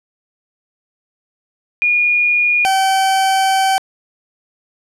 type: tone pair in turn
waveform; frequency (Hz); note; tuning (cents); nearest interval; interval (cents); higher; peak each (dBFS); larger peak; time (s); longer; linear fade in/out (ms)
sine / 40% pulse; 2437 / 769.3; D#7 / G5; -37 / -33; octave + minor sixth; 1996; first; -11; neither; 1.82-2.65 / 2.65-3.78; second; 0
effects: low-pass 12000 Hz 12 dB/octave